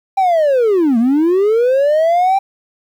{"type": "linear two-way sweep", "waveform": "triangle", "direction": "down then up", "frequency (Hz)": [792, 220.6, 792], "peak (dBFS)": -7, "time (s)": [0.17, 2.39], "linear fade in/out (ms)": 10, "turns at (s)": 0.98, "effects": ["tanh soft clip ceiling -4 dBFS", "8-bit"]}